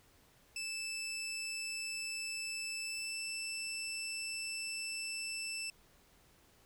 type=tone with pitch glide; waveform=20% pulse; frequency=2637 to 2654 Hz; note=E7 to E7; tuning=0 to +11 cents; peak=-33 dBFS; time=0.56-5.7 s; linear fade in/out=2 ms; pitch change=+11 cents; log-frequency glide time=2.81-3.18 s; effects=pink hiss -66 dBFS RMS until 6.65 s

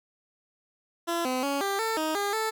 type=tone with pitch steps; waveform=15% pulse; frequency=339.5 / 255.7 / 280.1 / 395.6 / 447.1 / 313.3 / 404.7 / 440.2 Hz; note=F4 / C4 / C#4 / G4 / A4 / D#4 / G#4 / A4; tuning=-49 / -40 / +18 / +16 / +28 / +12 / -45 / +1 cents; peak=-20 dBFS; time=1.07-2.51 s; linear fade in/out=20 ms; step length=180 ms; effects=none

